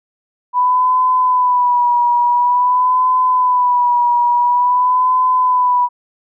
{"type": "tone with vibrato", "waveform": "sine", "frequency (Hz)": 987.8, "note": "B5", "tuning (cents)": 0, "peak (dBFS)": -10, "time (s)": [0.53, 5.89], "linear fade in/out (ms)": 50, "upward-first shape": "sine", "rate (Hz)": 0.48, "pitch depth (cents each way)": 45, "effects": []}